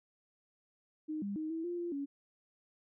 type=tone with pitch steps; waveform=sine; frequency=309.1 / 201 / 312.4 / 325.6 / 349.5 / 345.7 / 281 Hz; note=D#4 / G3 / D#4 / E4 / F4 / F4 / C#4; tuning=-11 / +44 / +7 / -21 / +1 / -18 / +24 cents; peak=-35 dBFS; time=1.08-2.06 s; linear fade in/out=20 ms; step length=140 ms; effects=none